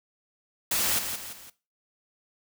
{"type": "noise with echo", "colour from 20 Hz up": "white", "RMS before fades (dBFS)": -26, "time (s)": [0.71, 0.99], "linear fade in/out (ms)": 5, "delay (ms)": 170, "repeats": 3, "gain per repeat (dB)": -7, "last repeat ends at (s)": 1.5, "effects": ["noise-tail reverb RT60 0.3 s tail -18 dB re dry"]}